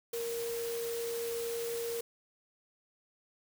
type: tone in noise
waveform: sine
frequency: 466.2 Hz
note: A#4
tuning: in tune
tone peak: -34 dBFS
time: 0.13-2.01 s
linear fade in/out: 5 ms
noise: white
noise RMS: -43 dBFS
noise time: 0.13-2.01 s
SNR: +6 dB
effects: none